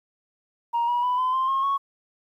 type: tone with pitch steps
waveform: sine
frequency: 940 / 965.9 / 992.4 / 1019.8 / 1047.8 / 1076.7 / 1106.3 Hz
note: A#5 / B5 / B5 / C6 / C6 / C6 / C#6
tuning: +14 / -39 / +8 / -45 / +2 / +49 / -4 cents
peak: -19 dBFS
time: 0.73-1.78 s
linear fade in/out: 20 ms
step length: 150 ms
effects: tanh soft clip ceiling -18 dBFS + 10-bit